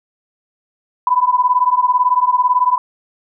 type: beating tone pair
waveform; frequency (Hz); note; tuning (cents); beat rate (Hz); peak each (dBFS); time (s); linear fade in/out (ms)
sine; 987.8 / 1005.8; B5 / B5; 0 / +31; 18; -14; 1.07-2.78; 2
effects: none